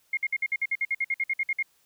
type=tone bursts; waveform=sine; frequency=2139 Hz; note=C7; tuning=38 cents sharp; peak=-23 dBFS; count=16; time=0.13-1.627 s; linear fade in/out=5 ms; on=42 ms; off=55 ms; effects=white hiss -66 dBFS RMS until 1.85 s